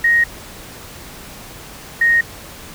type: tone pair in turn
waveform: sine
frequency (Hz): 1873 / 1863.9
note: A#6 / A#6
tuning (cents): +8 / -1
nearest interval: unison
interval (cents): 9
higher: first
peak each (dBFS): -10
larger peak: neither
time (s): 0.04-0.24 / 2.01-2.21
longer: neither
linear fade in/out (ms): 5
effects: pink hiss -36 dBFS RMS until 2.74 s